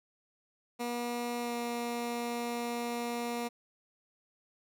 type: tone with pitch glide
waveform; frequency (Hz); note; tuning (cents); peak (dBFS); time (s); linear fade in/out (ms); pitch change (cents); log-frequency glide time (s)
15% pulse; 240 to 237.8; B3 to A#3; -49 to +35; -27; 0.79-3.49; 20; -16; 1.4-1.54
effects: none